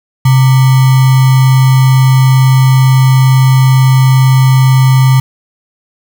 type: tone with sample-and-hold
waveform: sine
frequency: 131.1 Hz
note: C3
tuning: 4 cents sharp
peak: -3 dBFS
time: 0.25-5.2 s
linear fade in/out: 5 ms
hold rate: 1050 Hz
effects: none